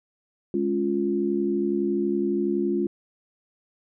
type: chord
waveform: sine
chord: Db major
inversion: second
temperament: equal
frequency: 207.7 / 277.2 / 349.2 Hz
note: Ab3 / Db4 / F4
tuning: 0 / 0 / 0 cents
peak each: -27 / -28 / -24 dBFS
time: 0.54-2.87 s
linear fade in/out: 2 ms
effects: none